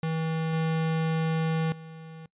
square tone with level steps, 161 Hz, E3, 41 cents flat, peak -27 / -25 / -42 dBFS, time 0.03-2.26 s, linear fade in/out 2 ms, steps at 0.53 / 1.72 s, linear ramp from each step 2 ms, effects noise-tail reverb RT60 0.1 s tail -22 dB re dry + resampled to 8000 Hz

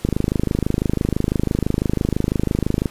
click train, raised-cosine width 3 ms, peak -5 dBFS, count 74, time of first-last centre 0.05-2.858 s, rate 26 Hz, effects pink hiss -44 dBFS RMS until 2.9 s + resampled to 32000 Hz

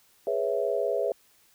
sine chord, C# minor seventh, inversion second, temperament equal, 415.3 / 493.9 / 554.4 / 659.3 Hz, G#4 / B4 / C#5 / E5, 0 / 0 / 0 / 0 cents, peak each -30 dBFS, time 0.27-1.12 s, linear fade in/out 2 ms, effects white hiss -62 dBFS RMS until 1.54 s

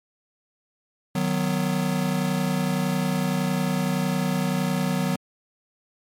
square chord, B major, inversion first, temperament just, 154.34 / 185.21 / 246.9 Hz, D#3 / F#3 / B3, -14 / +2 / 0 cents, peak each -28 / -25 / -29 dBFS, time 1.15-5.16 s, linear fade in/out 5 ms, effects MP3 64 kbps

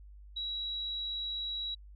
sine tone, 3884 Hz, B7, 30 cents flat, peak -34 dBFS, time 0.36-1.75 s, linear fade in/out 10 ms, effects added 50 Hz sine -49 dBFS peak until 1.95 s

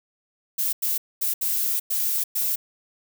violet noise bursts at uneven times, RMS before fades -24 dBFS, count 6, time 0.58-0.73 / 0.82-0.98 / 1.21-1.34 / 1.41-1.8 / 1.9-2.24 / 2.35-2.56 s, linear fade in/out 10 ms, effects none

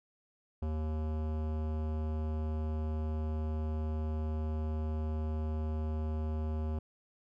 sine tone with hard clipping, 77.78 Hz, D#2, in tune, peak -34 dBFS, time 0.62-6.79 s, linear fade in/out 5 ms, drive 18 dB, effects none

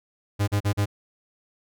45% pulse tone bursts, 101.9 Hz, G#2, 32 cents flat, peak -20 dBFS, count 4, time 0.39-0.859 s, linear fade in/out 20 ms, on 88 ms, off 39 ms, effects none

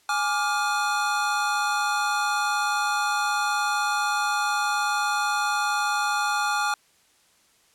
square chord, D diminished, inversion second, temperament equal with one note detuned, 830.6 / 1174.7 / 1410.7 Hz, Ab5 / D6 / F6, 0 / 0 / +17 cents, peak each -27 / -29 / -27 dBFS, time 0.09-6.74 s, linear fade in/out 2 ms, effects white hiss -61 dBFS RMS until 7.74 s + low-pass 10000 Hz 12 dB/octave

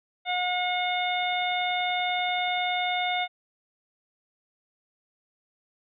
harmonic tone, 722 Hz, F#5, 43 cents flat, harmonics 1 / 2 / 3 / 4 / 5, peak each -27 / -37 / -30 / -39 / -32 dBFS, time 0.25-3.28 s, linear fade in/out 50 ms
click train, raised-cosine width 0.5 ms, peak -36 dBFS, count 15, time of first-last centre 1.23-2.576 s, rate 10.4 Hz
effects none

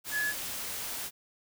sine tone in noise, 1700 Hz, G#6, 40 cents sharp, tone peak -28 dBFS, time 0.11-0.34 s, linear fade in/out 50 ms, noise white, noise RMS -37 dBFS, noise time 0.04-1.11 s, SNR +6 dB, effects none

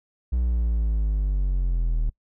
triangle linear sweep, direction down, 61.8 to 38.36 Hz, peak -18 dBFS, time 0.32-2.1 s, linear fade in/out 10 ms, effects noise-tail reverb RT60 0.1 s tail -25 dB re dry

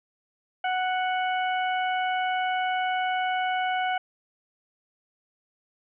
harmonic tone, 740 Hz, F#5, in tune, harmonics 1 / 2 / 3 / 4, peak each -25 / -31 / -35 / -37 dBFS, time 0.64-3.98 s, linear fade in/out 5 ms, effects none

